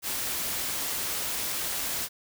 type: noise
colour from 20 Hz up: white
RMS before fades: -31 dBFS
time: 0.02-2.09 s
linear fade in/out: 50 ms
effects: none